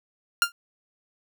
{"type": "tone with exponential decay", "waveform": "sawtooth", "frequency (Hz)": 1396.9, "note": "F6", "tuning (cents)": 0, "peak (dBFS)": -10, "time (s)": [0.42, 0.52], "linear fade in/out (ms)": 1, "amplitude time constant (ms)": 20, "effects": []}